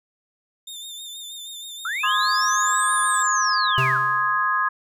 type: tone with vibrato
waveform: sawtooth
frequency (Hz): 3610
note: A7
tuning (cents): +44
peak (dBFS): -31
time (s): 0.67-3.23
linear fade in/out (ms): 5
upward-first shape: triangle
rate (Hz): 6.3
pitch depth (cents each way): 57
type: linear two-way sweep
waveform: sine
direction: up then down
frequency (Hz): 1283 to 9450 to 1283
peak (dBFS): -24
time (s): 1.85-3.98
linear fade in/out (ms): 2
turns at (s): 2.99
type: chord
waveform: sine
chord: Ab major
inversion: first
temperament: equal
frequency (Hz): 1046.5 / 1244.5 / 1661.2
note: C6 / Eb6 / Ab6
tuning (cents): 0 / 0 / 0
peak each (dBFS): -23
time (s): 2.03-4.69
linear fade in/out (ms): 10
type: tone with exponential decay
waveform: square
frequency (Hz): 130.81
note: C3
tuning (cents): 0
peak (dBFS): -21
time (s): 3.78-4.47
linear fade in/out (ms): 0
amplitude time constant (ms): 150
effects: none